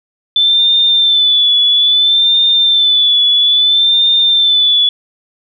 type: tone with vibrato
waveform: sine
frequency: 3515 Hz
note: A7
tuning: 2 cents flat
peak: -7 dBFS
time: 0.36-4.89 s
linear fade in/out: 2 ms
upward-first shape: sine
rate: 0.6 Hz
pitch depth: 49 cents each way
effects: none